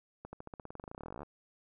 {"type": "accelerating click train", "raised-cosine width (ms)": 1, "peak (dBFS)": -30, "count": 28, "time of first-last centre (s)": [0.25, 1.232], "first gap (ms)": 80, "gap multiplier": 0.93, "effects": []}